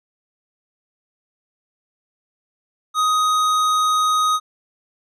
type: tone with hard clipping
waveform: sine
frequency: 1252 Hz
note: D#6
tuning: 10 cents sharp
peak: -17 dBFS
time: 2.94-4.4 s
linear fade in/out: 50 ms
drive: 13 dB
effects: none